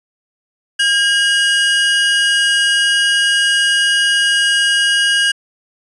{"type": "tone pair together", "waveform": "45% pulse", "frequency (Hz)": [1619.9, 2891], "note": ["G#6", "F#7"], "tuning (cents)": [-44, -41], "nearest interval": "minor seventh", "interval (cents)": 1003, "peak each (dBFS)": -14, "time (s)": [0.79, 5.32], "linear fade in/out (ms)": 10, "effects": ["resampled to 22050 Hz"]}